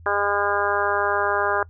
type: harmonic tone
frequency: 203 Hz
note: G#3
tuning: 39 cents flat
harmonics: 2 / 3 / 4 / 5 / 6 / 7 / 8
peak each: -27 / -27 / -27 / -27 / -27 / -27 / -27 dBFS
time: 0.06-1.63 s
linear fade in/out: 2 ms
effects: noise-tail reverb RT60 0.1 s tail -24 dB re dry + added 84 Hz sine -42 dBFS peak until 1.69 s